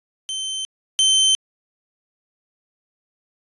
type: tone pair in turn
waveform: sawtooth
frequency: 3095 / 3095 Hz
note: G7 / G7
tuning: -23 / -23 cents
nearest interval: unison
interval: 0 cents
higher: neither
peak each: -21 / -10 dBFS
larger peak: second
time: 0.29-0.65 / 0.99-1.35 s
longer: neither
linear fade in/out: 0 ms
effects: resampled to 24000 Hz